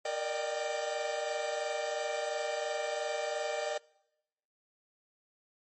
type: chord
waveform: 45% pulse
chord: Eb major seventh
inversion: second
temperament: equal with one note detuned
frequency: 466.2 / 587.3 / 610.2 / 784 Hz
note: Bb4 / D5 / Eb5 / G5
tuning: 0 / 0 / -34 / 0 cents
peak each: -40 / -38 / -36 / -39 dBFS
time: 0.05-3.78 s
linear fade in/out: 5 ms
effects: noise-tail reverb RT60 0.9 s tail -24 dB re dry + MP3 32 kbps